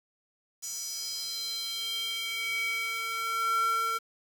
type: tone with high-pass filter sweep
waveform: square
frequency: 453.4 Hz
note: A#4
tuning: 48 cents flat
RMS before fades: -32 dBFS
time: 0.62-3.99 s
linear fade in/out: 20 ms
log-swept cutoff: 6400 to 1100 Hz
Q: 4.6
effects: 8-bit